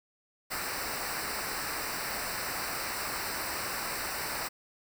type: noise with comb filter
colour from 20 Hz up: pink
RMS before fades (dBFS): -35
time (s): 0.5-4.49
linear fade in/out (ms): 20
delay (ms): 0.3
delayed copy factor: -0.8
effects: none